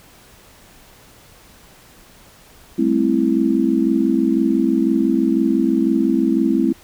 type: chord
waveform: sine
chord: A minor seventh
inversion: third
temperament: just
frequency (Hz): 198 / 220 / 264 / 330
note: G3 / A3 / C4 / E4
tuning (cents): +18 / 0 / +16 / +2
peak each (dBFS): -23 / -20 / -18 / -18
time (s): 2.78-6.73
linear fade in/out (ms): 10
effects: pink hiss -47 dBFS RMS until 6.83 s